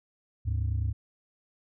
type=tone pair together; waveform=sine; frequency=74.18 / 103.83 Hz; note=D2 / G#2; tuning=+18 / 0 cents; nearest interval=tritone; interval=582 cents; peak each=-27 dBFS; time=0.45-0.93 s; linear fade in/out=20 ms; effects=tanh soft clip ceiling -22 dBFS